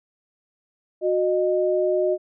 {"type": "tone pair together", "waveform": "sine", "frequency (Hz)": [366.4, 615.7], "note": ["F#4", "D#5"], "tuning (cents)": [-17, -18], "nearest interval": "major sixth", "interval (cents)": 899, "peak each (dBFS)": -21, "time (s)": [1.01, 2.18], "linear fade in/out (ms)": 50, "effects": []}